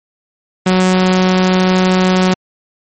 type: tone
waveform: sawtooth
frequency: 185 Hz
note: F#3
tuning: in tune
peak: -5 dBFS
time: 0.66-2.34 s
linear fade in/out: 5 ms
effects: MP3 32 kbps